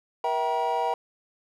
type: tone cluster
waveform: triangle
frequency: 475.3 / 654 / 774 / 954 Hz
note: A#4 / E5 / G5 / A#5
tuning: +34 / -14 / -22 / +40 cents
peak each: -29 / -29 / -26 / -26 dBFS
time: 0.24-0.94 s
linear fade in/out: 2 ms
effects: none